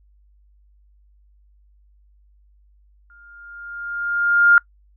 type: tone with exponential growth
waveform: sine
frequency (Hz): 1407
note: F6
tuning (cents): +12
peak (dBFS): -7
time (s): 3.1-4.58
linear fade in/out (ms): 1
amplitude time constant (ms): 320
effects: noise-tail reverb RT60 0.1 s tail -24 dB re dry + added 50 Hz sine -52 dBFS peak until 4.96 s